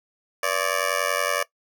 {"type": "tone with amplitude modulation", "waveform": "15% pulse", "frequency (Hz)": 577, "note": "D5", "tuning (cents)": -31, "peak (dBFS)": -11, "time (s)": [0.43, 1.43], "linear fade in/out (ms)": 5, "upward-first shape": "sine", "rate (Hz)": 90.7, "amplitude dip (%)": 100, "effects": ["noise-tail reverb RT60 0.1 s tail -19 dB re dry"]}